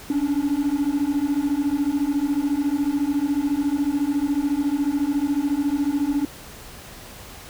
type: beating tone pair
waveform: triangle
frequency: 278.7 / 292.7 Hz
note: C#4 / D4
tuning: +9 / -6 cents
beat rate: 14 Hz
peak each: -20 / -19 dBFS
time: 0.1-6.25 s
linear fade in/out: 2 ms
effects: tanh soft clip ceiling -14 dBFS + pink hiss -41 dBFS RMS until 7.49 s